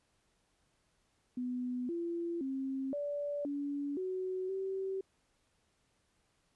sine tone with pitch steps, 248.9 / 340.6 / 267.5 / 579 / 285.1 / 372.3 / 383.9 Hz, B3 / F4 / C4 / D5 / C#4 / F#4 / G4, +14 / -43 / +38 / -25 / +49 / +11 / -36 cents, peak -34 dBFS, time 1.37-5.01 s, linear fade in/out 5 ms, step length 520 ms, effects pink hiss -75 dBFS RMS until 6.55 s + resampled to 24000 Hz

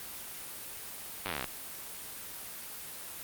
slowing click train, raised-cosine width 0.3 ms, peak -17 dBFS, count 15, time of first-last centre 1.26-1.443 s, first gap 10 ms, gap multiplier 1.04, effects white hiss -43 dBFS RMS until 3.23 s + Opus 32 kbps

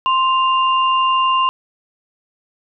sine tone pair together, 1046.5 / 2794 Hz, C6 / F7, 0 / 0 cents, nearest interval octave + perfect fourth, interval 1700 cents, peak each -13 / -21 dBFS, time 0.06-1.49 s, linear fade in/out 0 ms, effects none

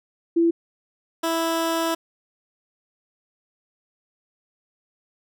sine / 15% pulse tone pair in turn, 335.5 / 329.4 Hz, E4 / E4, +31 / -1 cents, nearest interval unison, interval 32 cents, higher first, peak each -15 dBFS, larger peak neither, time 0.36-0.51 / 1.23-1.95 s, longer second, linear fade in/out 10 ms, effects none

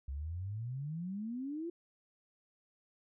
sine exponential sweep, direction up, 65.41 to 350.4 Hz, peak -37 dBFS, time 0.08-1.7 s, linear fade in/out 5 ms, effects none

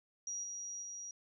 sine tone with level steps, 5750 Hz, F8, 50 cents sharp, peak -38 / -41 / -43 dBFS, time 0.27-1.11 s, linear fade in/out 2 ms, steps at 0.43 / 0.82 s, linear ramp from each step 10 ms, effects none

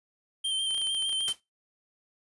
square tone with vibrato, 3136 Hz, G7, in tune, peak -27 dBFS, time 0.44-1.33 s, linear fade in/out 10 ms, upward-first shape square, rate 6.6 Hz, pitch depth 20 cents each way
clicks, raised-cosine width 0.2 ms, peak -28 dBFS, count 10, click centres 0.708 / 0.746 / 0.779 / 0.816 / 0.871 / 0.947 / 1.024 / 1.094 / 1.128 / 1.207 s
white noise with exponential decay, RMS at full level -31 dBFS, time 1.28-1.4 s, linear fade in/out 0 ms, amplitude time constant 25 ms
effects noise-tail reverb RT60 0.2 s tail -20 dB re dry + resampled to 24000 Hz

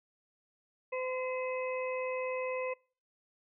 harmonic tone, 512 Hz, C5, 38 cents flat, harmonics 1 / 2 / 4 / 5, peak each -34 / -41 / -44 / -43 dBFS, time 0.92-2.74 s, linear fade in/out 10 ms, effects noise-tail reverb RT60 0.4 s tail -26 dB re dry

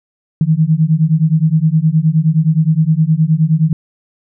sine beating tone pair, 153.7 / 163.3 Hz, D#3 / E3, -21 / -16 cents, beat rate 9.6 Hz, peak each -12 dBFS, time 0.41-3.73 s, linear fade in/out 2 ms, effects none

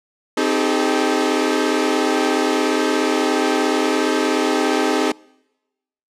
sawtooth chord, A half-diminished seventh, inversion first, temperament equal with one note detuned, 261.6 / 311.1 / 392 / 429 Hz, C4 / Eb4 / G4 / A4, 0 / 0 / 0 / -44 cents, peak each -18 / -17 / -19 / -18 dBFS, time 0.37-5.12 s, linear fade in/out 5 ms, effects noise-tail reverb RT60 1.0 s tail -26 dB re dry + low-pass 8000 Hz 12 dB/octave

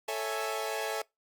sawtooth chord, A major seventh, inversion none, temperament equal, 440 / 554.4 / 659.3 / 830.6 Hz, A4 / C#5 / E5 / G#5, 0 / 0 / 0 / 0 cents, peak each -32 / -35 / -33 / -34 dBFS, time 0.08-1.02 s, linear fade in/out 5 ms, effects noise-tail reverb RT60 0.2 s tail -25 dB re dry + Opus 48 kbps

